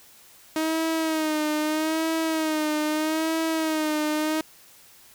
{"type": "tone with vibrato", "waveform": "sawtooth", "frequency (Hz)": 313.6, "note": "D#4", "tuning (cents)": 14, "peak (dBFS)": -19, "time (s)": [0.56, 4.41], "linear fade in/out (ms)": 2, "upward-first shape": "sine", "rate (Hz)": 0.79, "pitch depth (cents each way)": 56, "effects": ["white hiss -52 dBFS RMS until 5.14 s"]}